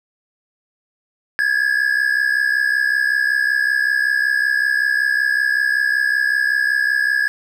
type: tone pair together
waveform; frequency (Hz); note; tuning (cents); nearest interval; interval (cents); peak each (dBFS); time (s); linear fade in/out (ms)
triangle; 1645 / 1710.3; G#6 / A6; -17 / -50; minor second; 67; -16; 1.39-7.28; 0
effects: none